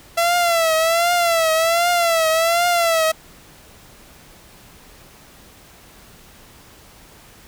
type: tone with vibrato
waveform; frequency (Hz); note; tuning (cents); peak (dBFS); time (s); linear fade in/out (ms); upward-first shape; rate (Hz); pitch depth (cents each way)
sawtooth; 670; E5; +28; -11; 0.17-3.12; 10; triangle; 1.3; 97
effects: pink hiss -46 dBFS RMS until 7.47 s